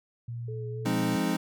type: tone with pitch glide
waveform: sine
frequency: 118.1 to 120.16 Hz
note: A#2 to B2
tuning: +23 to -47 cents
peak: -33 dBFS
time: 0.28-1.16 s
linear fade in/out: 5 ms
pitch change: +30 cents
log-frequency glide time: 0.57-0.83 s
type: tone with vibrato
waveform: sine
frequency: 428.9 Hz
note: A4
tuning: 44 cents flat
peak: -38 dBFS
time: 0.48-1.34 s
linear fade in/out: 5 ms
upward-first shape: sine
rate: 3.6 Hz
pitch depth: 23 cents each way
type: chord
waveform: square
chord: F minor seventh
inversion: none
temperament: equal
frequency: 174.61 / 207.7 / 261.6 / 311.1 Hz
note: F3 / Ab3 / C4 / Eb4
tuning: 0 / 0 / 0 / 0 cents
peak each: -32 dBFS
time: 0.85-1.37 s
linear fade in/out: 10 ms
effects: none